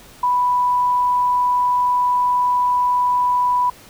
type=tone; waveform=sine; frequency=987.8 Hz; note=B5; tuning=in tune; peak=-14 dBFS; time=0.23-3.7 s; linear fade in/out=5 ms; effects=pink hiss -44 dBFS RMS until 3.89 s